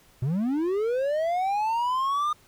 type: linear sweep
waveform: triangle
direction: up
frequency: 116.54 to 1226 Hz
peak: -21 dBFS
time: 0.22-2.33 s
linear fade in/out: 5 ms
effects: pink hiss -58 dBFS RMS until 2.47 s